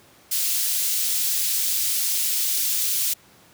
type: high-pass noise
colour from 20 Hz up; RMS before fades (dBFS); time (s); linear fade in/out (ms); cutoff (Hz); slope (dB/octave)
white; -23; 0.31-3.14; 10; 3600; 12
effects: pink hiss -53 dBFS RMS until 3.53 s + high-pass 100 Hz 12 dB/octave